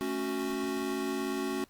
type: chord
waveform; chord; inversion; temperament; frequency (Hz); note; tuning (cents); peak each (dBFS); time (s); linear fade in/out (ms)
square; F# minor; first; equal; 220 / 277.2 / 370; A3 / C#4 / F#4; 0 / 0 / 0; -39 / -35 / -35; 0.01-1.64; 0
effects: pink hiss -64 dBFS RMS until 1.69 s + Opus 24 kbps